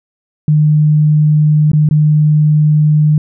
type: tone with dropouts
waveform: sine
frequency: 151.7 Hz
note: D#3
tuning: 44 cents flat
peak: -6 dBFS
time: 0.48-3.18 s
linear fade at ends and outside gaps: 2 ms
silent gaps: 1.717-1.733 / 1.889-1.91 s
effects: none